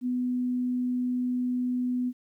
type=tone; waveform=sine; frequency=249 Hz; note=B3; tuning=14 cents sharp; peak=-25 dBFS; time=0.01-2.13 s; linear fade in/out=50 ms; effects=11-bit